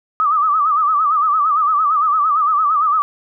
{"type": "tone with vibrato", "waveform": "sine", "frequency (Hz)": 1220, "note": "D#6", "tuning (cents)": -34, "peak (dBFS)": -12, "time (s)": [0.2, 3.02], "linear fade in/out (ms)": 0, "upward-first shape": "sine", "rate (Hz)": 8.8, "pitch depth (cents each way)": 110, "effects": []}